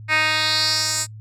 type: tone with band-pass filter sweep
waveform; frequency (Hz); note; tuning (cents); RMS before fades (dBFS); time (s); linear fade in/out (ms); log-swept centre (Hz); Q
10% pulse; 311.1; D#4; 0; -20; 0.08-1.07; 50; 2300 to 7700; 3
effects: noise-tail reverb RT60 0.1 s tail -26 dB re dry + added 108 Hz sine -35 dBFS peak until 1.2 s